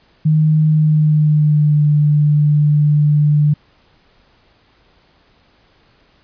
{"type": "tone with pitch glide", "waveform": "sine", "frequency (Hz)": [155, 148.6], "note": ["D#3", "D3"], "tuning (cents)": [-6, 21], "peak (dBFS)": -9, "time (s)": [0.25, 3.54], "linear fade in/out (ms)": 10, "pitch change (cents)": -73, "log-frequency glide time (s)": [0.68, 1.84], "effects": ["pink hiss -54 dBFS RMS until 6.23 s", "resampled to 11025 Hz"]}